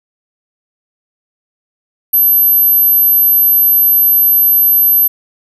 sine tone, 12390 Hz, G9, 21 cents flat, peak -6 dBFS, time 2.13-5.08 s, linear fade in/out 10 ms, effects none

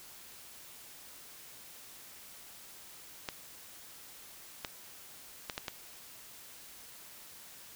clicks, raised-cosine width 0.2 ms, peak -18 dBFS, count 5, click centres 3.288 / 4.648 / 5.498 / 5.579 / 5.682 s, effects white hiss -52 dBFS RMS until 7.75 s

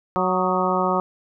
harmonic tone with a mistuned harmonic, 185 Hz, F#3, in tune, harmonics 1 / 2 / 3 / 4 / 5 / 6 / 7, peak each -26 / -26 / -26 / -26 / -26 / -26 / -26 dBFS, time 0.16-1 s, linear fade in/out 0 ms, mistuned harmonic 7, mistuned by -58 cents, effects none

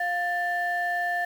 sine tone pair together, 702 / 1769 Hz, F5 / A6, +9 / +9 cents, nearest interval octave + major third, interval 1600 cents, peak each -26 dBFS, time 0-1.25 s, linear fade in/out 5 ms, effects tanh soft clip ceiling -19 dBFS + 8-bit

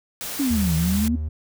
white noise, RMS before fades -31 dBFS, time 0.21-1.08 s, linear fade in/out 0 ms
sine exponential two-way sweep, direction down then up, 293.7 to 156.2 to 248.8 Hz, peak -19 dBFS, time 0.39-1.16 s, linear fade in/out 10 ms, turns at 0.75 s
triangle tone, 77 Hz, D#2, 17 cents flat, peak -22 dBFS, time 0.5-1.29 s, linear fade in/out 10 ms
effects none

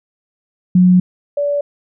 sine tone pair in turn, 181.6 / 576.5 Hz, F#3 / D5, -32 / -32 cents, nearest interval octave + minor sixth, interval 2000 cents, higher second, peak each -6 / -14 dBFS, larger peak first, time 0.75-1 / 1.37-1.61 s, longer first, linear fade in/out 5 ms, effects none

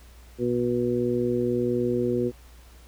harmonic tone, 121.6 Hz, B2, 26 cents flat, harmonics 1 / 2 / 3 / 4, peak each -32 / -27 / -25 / -29 dBFS, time 0.38-2.32 s, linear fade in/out 50 ms, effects added 60 Hz sine -47 dBFS peak until 2.87 s + pink hiss -55 dBFS RMS until 2.87 s

